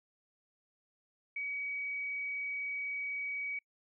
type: tone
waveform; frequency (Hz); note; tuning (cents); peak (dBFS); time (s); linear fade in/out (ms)
sine; 2266; C#7; +37; -35; 1.36-3.59; 5
effects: noise-tail reverb RT60 0.1 s tail -25 dB re dry